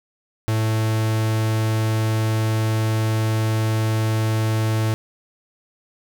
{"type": "tone", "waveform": "45% pulse", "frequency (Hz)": 110, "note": "A2", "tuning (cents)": 0, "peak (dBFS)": -18, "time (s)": [0.48, 4.94], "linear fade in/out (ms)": 0, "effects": []}